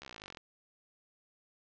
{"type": "slowing click train", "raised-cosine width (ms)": 0.2, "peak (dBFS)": -28, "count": 20, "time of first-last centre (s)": [0.02, 0.372], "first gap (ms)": 14, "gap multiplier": 1.03, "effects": ["low-pass 5000 Hz 12 dB/octave"]}